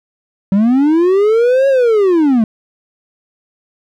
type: linear two-way sweep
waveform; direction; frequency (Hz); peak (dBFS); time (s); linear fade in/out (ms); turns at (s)
triangle; up then down; 187.8 to 554.4 to 210.4; -6; 0.52-2.44; 2; 1.68
effects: none